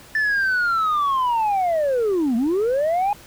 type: linear two-way sweep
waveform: sine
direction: down then up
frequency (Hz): 1771 to 220 to 838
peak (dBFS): -15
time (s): 0.15-3.13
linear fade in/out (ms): 2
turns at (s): 2.36
effects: tanh soft clip ceiling -16 dBFS + pink hiss -45 dBFS RMS until 3.26 s